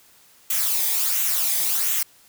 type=noise with flanger; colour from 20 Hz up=blue; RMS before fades=-22 dBFS; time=0.5-2.03 s; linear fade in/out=5 ms; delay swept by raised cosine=0.2 to 0.73 ms; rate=1.4 Hz; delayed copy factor=-0.55; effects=white hiss -54 dBFS RMS until 2.28 s